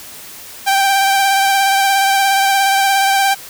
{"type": "tone with vibrato", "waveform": "sawtooth", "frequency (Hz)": 784, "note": "G5", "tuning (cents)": 0, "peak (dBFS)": -7, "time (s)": [0.66, 3.35], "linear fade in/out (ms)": 20, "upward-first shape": "sine", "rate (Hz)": 17, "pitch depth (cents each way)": 22, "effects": ["white hiss -34 dBFS RMS until 3.49 s"]}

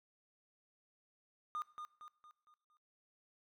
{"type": "tone with echo", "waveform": "triangle", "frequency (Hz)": 1218, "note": "D#6", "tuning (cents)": -37, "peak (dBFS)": -35, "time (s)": [1.55, 1.62], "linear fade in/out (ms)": 0, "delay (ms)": 230, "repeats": 5, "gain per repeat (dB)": -7, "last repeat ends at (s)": 2.77, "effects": ["noise-tail reverb RT60 0.8 s tail -20 dB re dry", "tanh soft clip ceiling -32 dBFS"]}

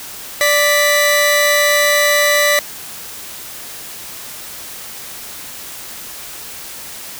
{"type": "tone pair together", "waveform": "sawtooth", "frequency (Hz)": [587.3, 1975.4], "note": ["D5", "B6"], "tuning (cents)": [0, 0], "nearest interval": "octave + major sixth", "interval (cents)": 2100, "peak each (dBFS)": -10, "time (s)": [0.41, 2.59], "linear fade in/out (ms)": 0, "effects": ["white hiss -31 dBFS RMS until 7.19 s"]}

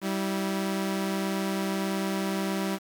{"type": "tone pair together", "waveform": "sawtooth", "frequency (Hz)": [193.6, 325.6], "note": ["G3", "E4"], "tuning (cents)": [-21, -21], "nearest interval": "major sixth", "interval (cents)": 900, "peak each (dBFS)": [-24, -29], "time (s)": [0.01, 2.79], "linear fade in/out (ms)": 50, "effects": ["8-bit"]}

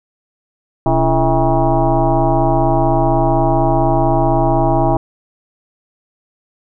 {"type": "tone with frequency modulation", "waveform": "sine", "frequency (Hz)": 337.9, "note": "E4", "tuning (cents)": 43, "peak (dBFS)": -10, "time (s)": [0.86, 4.97], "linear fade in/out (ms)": 2, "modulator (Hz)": 155, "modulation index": 3.8, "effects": []}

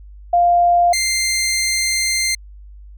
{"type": "tone pair in turn", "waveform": ["sine", "15% pulse"], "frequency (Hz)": [698.5, 2093], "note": ["F5", "C7"], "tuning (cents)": [0, 0], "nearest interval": "octave + perfect fifth", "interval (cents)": 1900, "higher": "second", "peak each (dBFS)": -10, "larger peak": "neither", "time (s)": [[0.33, 0.93], [0.93, 2.35]], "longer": "second", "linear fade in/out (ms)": 5, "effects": ["added 50 Hz sine -36 dBFS peak until 2.97 s"]}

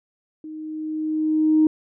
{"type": "tone with level ramp", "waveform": "sine", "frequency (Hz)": 311.1, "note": "D#4", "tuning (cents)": 0, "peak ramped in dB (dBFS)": [-33, -11], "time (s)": [0.44, 1.67], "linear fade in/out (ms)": 2, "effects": ["tanh soft clip ceiling -7 dBFS"]}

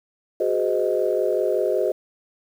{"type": "chord", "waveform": "sine", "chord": "Ab dominant seventh", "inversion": "third", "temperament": "equal with one note detuned", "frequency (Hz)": [370, 415.3, 511.3, 622.3], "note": ["Gb4", "Ab4", "C5", "Eb5"], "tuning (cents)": [0, 0, -40, 0], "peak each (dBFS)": -24, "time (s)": [0.4, 1.92], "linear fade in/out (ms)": 5, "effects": ["tanh soft clip ceiling -8 dBFS", "8-bit"]}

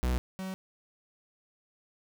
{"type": "tone pair in turn", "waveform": "45% pulse", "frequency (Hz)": [62.1, 188.85], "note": ["B1", "F#3"], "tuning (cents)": [10, 36], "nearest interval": "octave + perfect fifth", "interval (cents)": 1926, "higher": "second", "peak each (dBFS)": [-26, -35], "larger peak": "first", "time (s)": [[0.03, 0.18], [0.39, 0.54]], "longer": "neither", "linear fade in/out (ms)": 0, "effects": []}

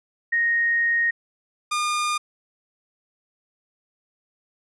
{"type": "tone pair in turn", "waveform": ["sine", "sawtooth"], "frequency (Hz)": [1864.7, 1212], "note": ["A#6", "D#6"], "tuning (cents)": [0, -46], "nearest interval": "perfect fifth", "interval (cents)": 746, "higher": "first", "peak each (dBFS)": -18, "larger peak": "neither", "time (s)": [[0.32, 1.11], [1.71, 2.18]], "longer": "first", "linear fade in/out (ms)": 10, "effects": ["resampled to 24000 Hz"]}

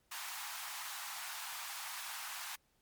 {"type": "high-pass noise", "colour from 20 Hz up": "pink", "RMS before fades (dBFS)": -44, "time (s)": [0.11, 2.56], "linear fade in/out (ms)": 10, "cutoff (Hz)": 790, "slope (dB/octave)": 48, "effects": ["pink hiss -75 dBFS RMS until 2.81 s", "MP3 96 kbps"]}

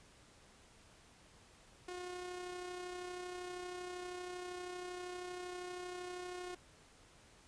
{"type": "tone with amplitude modulation", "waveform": "sawtooth", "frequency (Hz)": 359.8, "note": "F#4", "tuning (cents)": -48, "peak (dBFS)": -38, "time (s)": [1.88, 6.55], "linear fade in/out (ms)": 5, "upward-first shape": "sine", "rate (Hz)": 32.7, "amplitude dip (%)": 35, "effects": ["pink hiss -63 dBFS RMS until 7.47 s", "resampled to 22050 Hz"]}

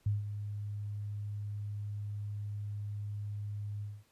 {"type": "tone with ADSR envelope", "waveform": "sine", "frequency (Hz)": 103.3, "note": "G#2", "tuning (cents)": -9, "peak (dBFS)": -26, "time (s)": [0.06, 4.04], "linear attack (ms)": 5, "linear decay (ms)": 160, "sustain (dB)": -10, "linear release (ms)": 220, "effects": ["pink hiss -70 dBFS RMS until 4.11 s", "resampled to 32000 Hz"]}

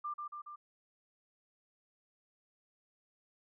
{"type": "tone with echo", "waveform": "sine", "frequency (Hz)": 1191, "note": "D6", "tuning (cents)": 24, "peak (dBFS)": -36, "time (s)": [0.04, 0.14], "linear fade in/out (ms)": 10, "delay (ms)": 140, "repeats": 3, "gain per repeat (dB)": -3, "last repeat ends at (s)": 0.56, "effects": []}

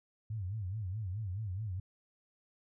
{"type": "tone with vibrato", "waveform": "sine", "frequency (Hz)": 100.1, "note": "G2", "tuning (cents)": 37, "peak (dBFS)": -35, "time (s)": [0.3, 1.8], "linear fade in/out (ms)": 5, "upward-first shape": "sine", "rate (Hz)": 4.7, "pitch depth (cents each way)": 200, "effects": []}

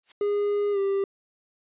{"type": "noise with exponential growth", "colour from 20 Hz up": "blue", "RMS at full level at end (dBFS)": -35, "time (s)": [0.03, 0.12], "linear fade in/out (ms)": 5, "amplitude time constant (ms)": 19}
{"type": "tone with pitch glide", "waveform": "triangle", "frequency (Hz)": [410, 393.8], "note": ["G#4", "G4"], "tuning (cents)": [-22, 8], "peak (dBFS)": -20, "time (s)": [0.21, 1.04], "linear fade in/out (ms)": 2, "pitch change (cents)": -70, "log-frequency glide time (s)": [0.72, 0.78]}
{"effects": ["resampled to 8000 Hz"]}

